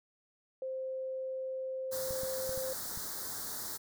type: tone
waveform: sine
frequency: 523.3 Hz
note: C5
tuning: in tune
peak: -35 dBFS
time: 0.62-2.73 s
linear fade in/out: 2 ms
type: band-stop noise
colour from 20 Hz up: white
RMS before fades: -40 dBFS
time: 1.91-3.78 s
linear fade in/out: 20 ms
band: 1800 to 3900 Hz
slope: 48 dB/octave
type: clicks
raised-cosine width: 5 ms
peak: -33 dBFS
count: 5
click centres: 2.108 / 2.234 / 2.493 / 2.576 / 2.975 s
effects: none